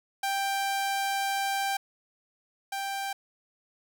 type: tone pair in turn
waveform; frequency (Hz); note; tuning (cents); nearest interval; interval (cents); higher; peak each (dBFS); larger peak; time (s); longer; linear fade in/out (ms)
sawtooth; 787 / 787; G5 / G5; +7 / +7; unison; 0; neither; -23 / -27; first; 0.23-1.77 / 2.72-3.13; first; 5
effects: none